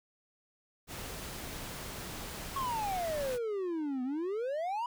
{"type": "noise", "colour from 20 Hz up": "pink", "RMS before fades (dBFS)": -42, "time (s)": [0.87, 3.39], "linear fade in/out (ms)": 50}
{"type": "exponential two-way sweep", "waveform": "triangle", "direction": "down then up", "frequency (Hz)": [1111, 246.9, 992], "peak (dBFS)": -30, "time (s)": [2.56, 4.86], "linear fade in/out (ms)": 2, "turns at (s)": 4.03}
{"effects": []}